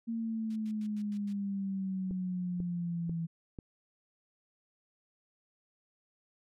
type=exponential sweep; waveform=sine; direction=down; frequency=230.1 to 164.81 Hz; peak=-32 dBFS; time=0.07-3.27 s; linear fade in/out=20 ms
type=noise bursts; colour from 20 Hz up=violet; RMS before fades=-40 dBFS; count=6; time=0.5-1.33 s; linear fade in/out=5 ms; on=60 ms; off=94 ms
type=click train; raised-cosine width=3 ms; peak=-29 dBFS; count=4; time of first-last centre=2.11-3.588 s; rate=2.03 Hz
effects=low-pass 3000 Hz 12 dB/octave